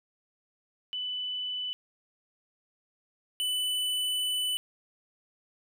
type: tone pair in turn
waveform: sine / square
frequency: 2991 / 2991 Hz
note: F#7 / F#7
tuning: +18 / +18 cents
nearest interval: unison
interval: 0 cents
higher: neither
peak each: -31 / -28 dBFS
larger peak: second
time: 0.93-1.73 / 3.4-4.57 s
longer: second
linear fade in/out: 0 ms
effects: none